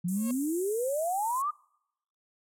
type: exponential sweep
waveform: sine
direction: up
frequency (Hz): 170 to 1244.5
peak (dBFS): -27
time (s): 0.04-1.51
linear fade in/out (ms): 10
type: tone with exponential growth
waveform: 30% pulse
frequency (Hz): 543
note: C#5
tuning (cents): -36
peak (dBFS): -34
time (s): 0.08-0.31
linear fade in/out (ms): 2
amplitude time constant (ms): 49
type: high-pass noise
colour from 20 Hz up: pink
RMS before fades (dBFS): -39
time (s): 0.08-1.42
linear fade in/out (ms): 5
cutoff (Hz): 7300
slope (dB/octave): 48
effects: noise-tail reverb RT60 0.8 s tail -26 dB re dry + low-pass 12000 Hz 12 dB/octave